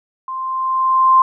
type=tone with level ramp; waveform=sine; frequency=1046.5 Hz; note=C6; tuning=in tune; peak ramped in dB=-23 to -6 dBFS; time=0.28-1.22 s; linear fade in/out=2 ms; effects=none